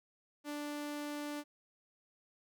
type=tone; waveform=sawtooth; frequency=293.7 Hz; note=D4; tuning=in tune; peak=-35 dBFS; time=0.44-1.44 s; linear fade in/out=50 ms; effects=none